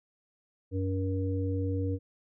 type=harmonic tone; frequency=94.8 Hz; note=F#2; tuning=43 cents sharp; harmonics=1 / 3 / 5; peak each=-29 / -34 / -36 dBFS; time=0.71-1.99 s; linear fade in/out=50 ms; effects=none